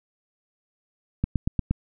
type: click train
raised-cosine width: 5 ms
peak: -10 dBFS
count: 5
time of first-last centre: 1.24-1.71 s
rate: 8.51 Hz
effects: none